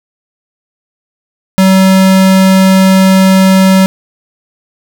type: tone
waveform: square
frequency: 190 Hz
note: F#3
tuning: 46 cents sharp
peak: -4 dBFS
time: 1.58-3.86 s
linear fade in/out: 0 ms
effects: none